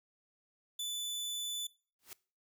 sawtooth tone, 3490 Hz, A7, 15 cents flat, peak -33 dBFS, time 0.79-1.67 s, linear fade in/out 5 ms
white noise with exponential growth, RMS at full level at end -44 dBFS, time 1.99-2.13 s, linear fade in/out 1 ms, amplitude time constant 29 ms
effects noise-tail reverb RT60 0.4 s tail -22 dB re dry

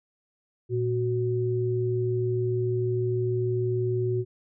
sine tone pair together, 116.54 / 370 Hz, A#2 / F#4, 0 / 0 cents, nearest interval octave + minor sixth, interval 2000 cents, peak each -26 dBFS, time 0.69-4.25 s, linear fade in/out 50 ms, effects none

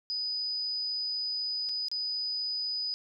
sine tone with dropouts, 4978 Hz, D#8, in tune, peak -30 dBFS, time 0.1-2.94 s, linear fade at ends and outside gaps 0 ms, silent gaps 1.69-1.693 / 1.884-1.915 s, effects none

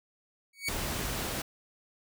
sawtooth tone with exponential growth, 2242 Hz, C#7, 19 cents sharp, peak -23 dBFS, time 0.53-0.69 s, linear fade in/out 5 ms, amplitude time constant 34 ms
pink noise, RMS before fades -34 dBFS, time 0.68-1.42 s, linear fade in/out 5 ms
effects none

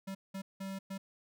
square tone bursts at uneven times, 193.4 Hz, G3, 23 cents flat, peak -39 dBFS, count 4, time 0.07-0.15 / 0.34-0.42 / 0.6-0.79 / 0.9-0.98 s, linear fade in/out 10 ms, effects none

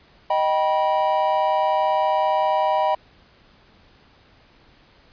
triangle chord, Eb augmented, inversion none, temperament just, 622.3 / 777.8 / 972.3 Hz, Eb5 / G5 / B5, 0 / -14 / -27 cents, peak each -20 dBFS, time 0.3-2.95 s, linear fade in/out 5 ms, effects pink hiss -54 dBFS RMS until 5.12 s + resampled to 11025 Hz

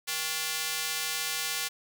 square tone with high-pass filter, 158.3 Hz, D#3, 30 cents sharp, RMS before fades -32 dBFS, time 0.07-1.69 s, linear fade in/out 20 ms, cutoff 2400 Hz, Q 0.57, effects none

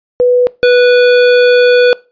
sine / square tone pair in turn, 493.9 / 492.1 Hz, B4 / B4, 0 / -6 cents, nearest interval unison, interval 6 cents, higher first, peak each -5 dBFS, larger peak neither, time 0.2-0.47 / 0.63-1.93 s, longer second, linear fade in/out 0 ms, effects noise-tail reverb RT60 0.3 s tail -22 dB re dry + resampled to 11025 Hz

